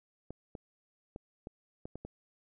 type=clicks; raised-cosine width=2 ms; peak=-29 dBFS; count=7; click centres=0.306 / 0.552 / 1.161 / 1.471 / 1.855 / 1.956 / 2.05 s; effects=none